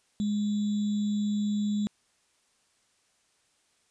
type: tone with sample-and-hold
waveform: sine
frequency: 207.7 Hz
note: G#3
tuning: in tune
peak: -25 dBFS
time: 0.2-1.87 s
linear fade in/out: 0 ms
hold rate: 3675 Hz
effects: white hiss -69 dBFS RMS until 3.9 s + resampled to 22050 Hz